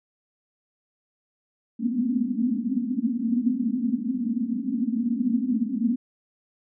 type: band-pass noise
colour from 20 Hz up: pink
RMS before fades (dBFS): -25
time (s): 1.79-5.96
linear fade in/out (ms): 20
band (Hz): 220 to 260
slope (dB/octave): 96
effects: none